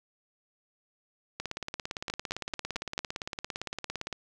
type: two click trains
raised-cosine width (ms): 0.2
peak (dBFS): -17 / -15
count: 49 / 5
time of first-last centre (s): 1.4-4.127 / 2.1-2.979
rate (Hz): 17.6 / 4.55
effects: none

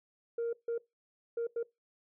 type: tone bursts at uneven times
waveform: sine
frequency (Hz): 466.4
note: A#4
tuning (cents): +1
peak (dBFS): -29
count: 4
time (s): 0.38-0.53 / 0.68-0.78 / 1.37-1.47 / 1.56-1.63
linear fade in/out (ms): 5
effects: noise-tail reverb RT60 0.2 s tail -22 dB re dry + tanh soft clip ceiling -29 dBFS

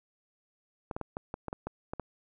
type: clicks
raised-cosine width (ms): 1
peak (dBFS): -21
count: 10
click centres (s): 0.912 / 0.965 / 1.013 / 1.169 / 1.341 / 1.483 / 1.529 / 1.67 / 1.935 / 1.997
effects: none

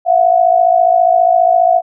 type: tone pair together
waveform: sine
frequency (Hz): 674.2 / 729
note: E5 / F#5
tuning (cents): +39 / -26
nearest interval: minor second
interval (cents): 135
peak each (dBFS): -10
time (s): 0.05-1.82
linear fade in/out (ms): 50
effects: none

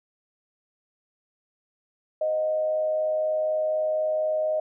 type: tone with frequency modulation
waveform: sine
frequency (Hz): 622.3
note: D#5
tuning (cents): 0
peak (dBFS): -22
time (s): 2.21-4.6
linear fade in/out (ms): 5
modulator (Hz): 104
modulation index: 0.31
effects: none

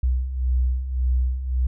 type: beating tone pair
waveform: sine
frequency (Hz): 61.74 / 63.54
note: B1 / B1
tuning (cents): 0 / +50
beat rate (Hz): 1.8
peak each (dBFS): -26 / -20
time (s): 0.03-1.67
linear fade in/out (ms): 5
effects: none

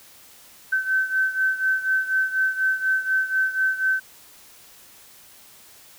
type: beating tone pair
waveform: sine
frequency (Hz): 1535 / 1539.1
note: G6 / G6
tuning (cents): -37 / -32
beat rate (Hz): 4.1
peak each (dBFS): -21 / -25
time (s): 0.72-4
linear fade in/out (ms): 10
effects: white hiss -49 dBFS RMS until 5.98 s

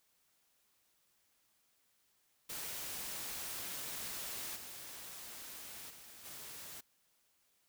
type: noise with level steps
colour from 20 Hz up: white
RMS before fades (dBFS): -43 / -49 / -55 / -49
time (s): 2.49-6.81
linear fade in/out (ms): 10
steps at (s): 4.55 / 5.89 / 6.24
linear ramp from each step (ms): 20
effects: white hiss -75 dBFS RMS until 7.68 s

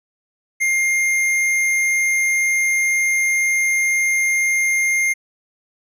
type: tone with hard clipping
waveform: triangle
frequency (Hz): 2117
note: C7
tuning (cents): +20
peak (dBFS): -17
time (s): 0.6-5.14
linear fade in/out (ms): 20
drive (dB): 15
effects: resampled to 32000 Hz

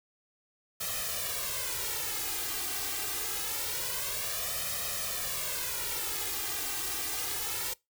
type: noise with flanger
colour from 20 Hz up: white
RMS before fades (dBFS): -34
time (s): 0.8-7.74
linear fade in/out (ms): 10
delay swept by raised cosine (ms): 1.6 to 2.56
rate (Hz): 0.25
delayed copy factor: +0.9
effects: noise-tail reverb RT60 0.2 s tail -23 dB re dry

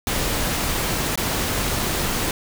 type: noise with dropouts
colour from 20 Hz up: pink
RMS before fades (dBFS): -23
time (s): 0.07-2.31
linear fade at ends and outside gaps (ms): 1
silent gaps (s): 1.157-1.175
effects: none

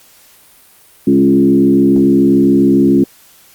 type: tone with frequency modulation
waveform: sine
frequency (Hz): 275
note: C#4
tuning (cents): -14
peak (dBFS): -6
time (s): 1.07-3.04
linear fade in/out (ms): 5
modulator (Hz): 67.1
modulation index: 1.2
effects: white hiss -45 dBFS RMS until 3.54 s + Opus 48 kbps

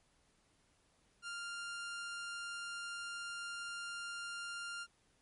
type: tone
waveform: sawtooth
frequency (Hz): 1396.9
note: F6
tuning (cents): 0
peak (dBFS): -38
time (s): 1.22-4.87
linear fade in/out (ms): 50
effects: pink hiss -73 dBFS RMS until 5.21 s + MP3 48 kbps

